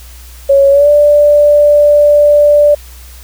sine tone with pitch glide, 554.4 to 587.4 Hz, C#5 to D5, 0 to 0 cents, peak -3 dBFS, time 0.49-2.75 s, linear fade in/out 10 ms, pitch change +100 cents, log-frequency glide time 0.7-0.89 s, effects added 61 Hz sine -31 dBFS peak until 3.23 s + white hiss -38 dBFS RMS until 3.23 s

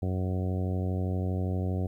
harmonic tone, 92.5 Hz, F#2, in tune, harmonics 1 / 2 / 3 / 4 / 5 / 6 / 7 / 8, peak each -28 / -34 / -38 / -40 / -42 / -44 / -45 / -46 dBFS, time 0.02-1.87 s, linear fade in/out 5 ms, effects 11-bit

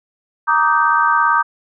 sine chord, Eb major seventh, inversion second, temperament just, 933.4 / 1166.7 / 1244.5 / 1555.6 Hz, Bb5 / D6 / Eb6 / G6, +2 / -12 / 0 / -14 cents, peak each -17 dBFS, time 0.47-1.43 s, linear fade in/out 20 ms, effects none

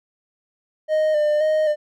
triangle tone with vibrato, 610 Hz, D#5, 34 cents flat, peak -14 dBFS, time 0.88-1.76 s, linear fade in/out 50 ms, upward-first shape square, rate 1.9 Hz, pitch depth 30 cents each way, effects none

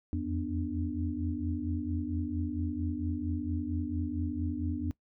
sine tone cluster, 83.6 / 88 / 245.8 / 295.7 Hz, E2 / F2 / B3 / D4, +25 / +14 / -8 / +12 cents, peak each -36 / -37 / -36 / -35 dBFS, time 0.13-4.91 s, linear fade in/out 0 ms, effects noise-tail reverb RT60 0.1 s tail -20 dB re dry

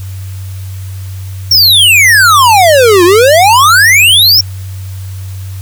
square exponential two-way sweep, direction down then up, 5620 to 337.8 to 5620 Hz, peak -3 dBFS, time 1.51-4.41 s, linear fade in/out 5 ms, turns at 3.04 s, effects added 95 Hz sine -19 dBFS peak until 5.61 s + white hiss -36 dBFS RMS until 5.61 s

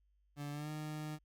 30% pulse tone with pitch glide, 144.9 to 152.81 Hz, D3 to D#3, -23 to -31 cents, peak -38 dBFS, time 0.36-1.19 s, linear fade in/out 50 ms, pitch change +92 cents, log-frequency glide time 0.51-0.7 s, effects added 50 Hz sine -70 dBFS peak until 1.24 s

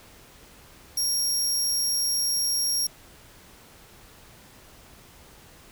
25% pulse tone, 5588 Hz, F8, in tune, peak -18 dBFS, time 0.97-2.87 s, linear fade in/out 5 ms, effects pink hiss -51 dBFS RMS until 5.71 s

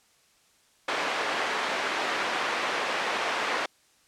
white band-pass noise, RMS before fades -29 dBFS, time 0.88-3.66 s, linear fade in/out 5 ms, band 380 to 2000 Hz, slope 12 dB/octave, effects white hiss -63 dBFS RMS until 4.07 s + low-pass 9000 Hz 12 dB/octave

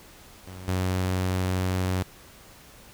sawtooth tone with level steps, 92.5 Hz, F#2, in tune, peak -35 / -20 dBFS, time 0.47-2.03 s, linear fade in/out 5 ms, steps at 0.68 s, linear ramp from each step 2 ms, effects pink hiss -50 dBFS RMS until 2.93 s

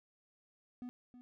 triangle tone with echo, 246.9 Hz, B3, in tune, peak -40 dBFS, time 0.82-0.89 s, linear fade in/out 0 ms, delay 320 ms, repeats 1, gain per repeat -11 dB, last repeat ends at 1.21 s, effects none

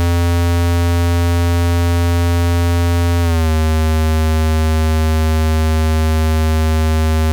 square tone with pitch glide, 86.1 to 78.95 Hz, F2 to D#2, -24 to +26 cents, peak -12 dBFS, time 0-7.32 s, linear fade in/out 0 ms, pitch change -150 cents, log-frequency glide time 3.21-3.5 s, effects none

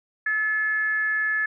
sine tone with frequency modulation, 1721 Hz, A6, 39 cents flat, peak -21 dBFS, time 0.26-1.46 s, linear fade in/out 5 ms, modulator 422 Hz, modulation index 0.34, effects none

